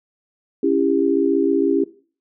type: chord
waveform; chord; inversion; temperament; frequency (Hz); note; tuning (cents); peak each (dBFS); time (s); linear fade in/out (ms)
sine; C# diminished; none; just; 277.2 / 332.6 / 399.1; C#4 / E4 / G4; 0 / +16 / +31; -19; 0.63-1.84; 5
effects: noise-tail reverb RT60 0.4 s tail -18 dB re dry